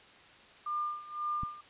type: tone with tremolo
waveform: sine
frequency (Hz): 1200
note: D6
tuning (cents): +37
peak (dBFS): -30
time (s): 0.66-1.61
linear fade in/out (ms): 5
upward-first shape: sine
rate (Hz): 1.9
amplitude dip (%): 85
type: click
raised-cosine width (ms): 5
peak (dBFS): -26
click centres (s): 1.434
effects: white hiss -56 dBFS RMS until 1.69 s + resampled to 8000 Hz